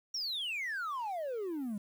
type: exponential sweep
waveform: triangle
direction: down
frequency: 5730 to 196 Hz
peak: -32 dBFS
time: 0.14-1.78 s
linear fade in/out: 5 ms
effects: tanh soft clip ceiling -28 dBFS + 10-bit